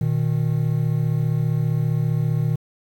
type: tone pair together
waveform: triangle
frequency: 120.45 / 155.56 Hz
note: B2 / D#3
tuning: -43 / 0 cents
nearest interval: major third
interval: 443 cents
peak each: -19 dBFS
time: 0.01-2.56 s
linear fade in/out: 5 ms
effects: 8-bit